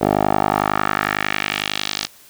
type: tone with band-pass filter sweep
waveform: 10% pulse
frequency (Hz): 51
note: G#1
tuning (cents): -31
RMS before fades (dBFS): -20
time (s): 0.01-2.07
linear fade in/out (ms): 5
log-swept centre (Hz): 540 to 4700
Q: 1.8
effects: white hiss -47 dBFS RMS until 2.29 s